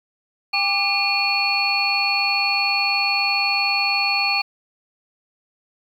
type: tone cluster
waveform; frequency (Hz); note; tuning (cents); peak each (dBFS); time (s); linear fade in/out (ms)
sine; 803 / 1169 / 2423 / 2717 / 4393; G5 / D6 / D#7 / F7 / C#8; +41 / -8 / -47 / -48 / -16; -25 / -30 / -21 / -28 / -22; 0.53-4.42; 10
effects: 8-bit